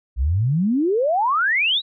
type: exponential sweep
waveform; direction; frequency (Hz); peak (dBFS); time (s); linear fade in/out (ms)
sine; up; 57.4 to 4005; -16; 0.16-1.82; 50
effects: none